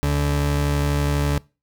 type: tone pair together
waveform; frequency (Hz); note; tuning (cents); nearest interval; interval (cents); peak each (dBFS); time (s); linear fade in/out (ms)
40% pulse; 72.1 / 144.2; D2 / D3; -31 / -31; octave; 1200; -21; 0.03-1.38; 0
effects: noise-tail reverb RT60 0.3 s tail -23 dB re dry